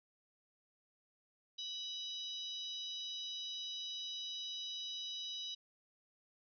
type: harmonic tone with a mistuned harmonic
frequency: 993 Hz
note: B5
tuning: 9 cents sharp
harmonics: 3 / 4 / 5 / 6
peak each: -47 / -43 / -51 / -54 dBFS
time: 1.58-5.55 s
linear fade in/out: 10 ms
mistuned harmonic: 4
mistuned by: -46 cents
effects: none